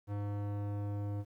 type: tone with low-pass filter sweep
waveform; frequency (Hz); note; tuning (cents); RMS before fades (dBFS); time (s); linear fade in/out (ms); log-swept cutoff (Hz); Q
square; 102.2; G#2; -27; -37; 0.07-1.25; 50; 1100 to 680; 0.71
effects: 11-bit